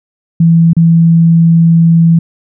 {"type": "tone with dropouts", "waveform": "sine", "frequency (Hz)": 166.1, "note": "E3", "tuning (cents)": 13, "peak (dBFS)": -3, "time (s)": [0.4, 2.19], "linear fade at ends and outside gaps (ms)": 5, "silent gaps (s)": [0.733, 0.766], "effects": []}